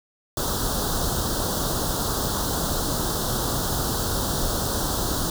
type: band-stop noise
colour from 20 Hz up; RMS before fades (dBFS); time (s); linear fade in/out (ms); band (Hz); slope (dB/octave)
pink; -25; 0.37-5.3; 2; 1500 to 3400; 48
effects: none